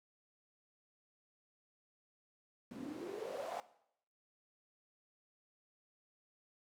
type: noise with band-pass filter sweep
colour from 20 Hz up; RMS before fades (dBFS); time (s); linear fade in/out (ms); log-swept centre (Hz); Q
white; -44; 2.71-3.6; 0; 230 to 750; 6.9
effects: noise-tail reverb RT60 0.7 s tail -17 dB re dry